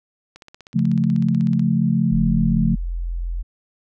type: click train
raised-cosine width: 0.2 ms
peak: -24 dBFS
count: 21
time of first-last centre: 0.36-1.595 s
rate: 16.2 Hz
type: chord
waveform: sine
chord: Db augmented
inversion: none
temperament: equal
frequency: 138.59 / 174.61 / 220 Hz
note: Db3 / F3 / A3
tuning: 0 / 0 / 0 cents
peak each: -21 / -19 / -19 dBFS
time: 0.74-2.76 s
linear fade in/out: 20 ms
type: tone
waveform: sine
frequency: 42.89 Hz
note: F1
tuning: 31 cents flat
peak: -22 dBFS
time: 2.11-3.43 s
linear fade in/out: 20 ms
effects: none